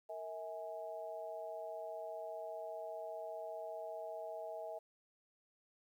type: tone with amplitude modulation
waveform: sine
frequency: 645 Hz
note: E5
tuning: 38 cents flat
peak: -38 dBFS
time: 0.09-4.79 s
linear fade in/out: 10 ms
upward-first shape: sine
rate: 185 Hz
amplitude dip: 95%
effects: 12-bit